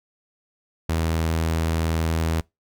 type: tone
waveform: sawtooth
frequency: 81.3 Hz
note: E2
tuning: 23 cents flat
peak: -17 dBFS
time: 0.89-2.41 s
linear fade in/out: 5 ms
effects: noise-tail reverb RT60 0.2 s tail -24 dB re dry